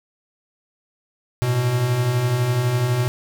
square beating tone pair, 112.1 / 124.1 Hz, A2 / B2, +33 / +9 cents, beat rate 12 Hz, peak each -27 / -19 dBFS, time 1.42-3.08 s, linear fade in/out 0 ms, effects 9-bit

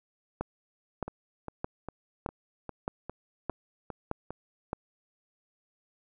two click trains, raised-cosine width 1 ms, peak -23 / -17 dBFS, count 9 / 8, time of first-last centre 1.08-4.306 / 0.41-4.731 s, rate 2.48 / 1.62 Hz, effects none

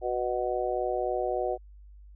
harmonic tone, 123.47 Hz, B2, in tune, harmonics 3 / 4 / 5 / 6, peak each -32 / -32 / -32 / -32 dBFS, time 0.01-1.58 s, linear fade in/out 50 ms, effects added 50 Hz sine -47 dBFS peak until 2.15 s

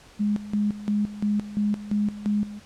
sine tone with tremolo, 207.7 Hz, G#3, in tune, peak -20 dBFS, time 0.19-2.6 s, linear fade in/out 20 ms, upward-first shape square, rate 2.9 Hz, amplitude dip 80%, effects pink hiss -51 dBFS RMS until 2.65 s + low-pass 8000 Hz 12 dB/octave

